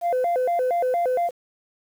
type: tone with vibrato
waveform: sine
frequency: 593 Hz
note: D5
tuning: 17 cents sharp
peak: -17 dBFS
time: 0.01-1.31 s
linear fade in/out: 50 ms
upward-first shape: square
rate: 4.3 Hz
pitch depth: 270 cents each way
effects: tanh soft clip ceiling -18 dBFS + 8-bit